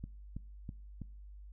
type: click train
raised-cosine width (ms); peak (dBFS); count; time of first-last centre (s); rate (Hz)
5; -29; 4; 0.04-1.017; 3.07
effects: noise-tail reverb RT60 0.5 s tail -23 dB re dry + added 50 Hz sine -48 dBFS peak until 1.52 s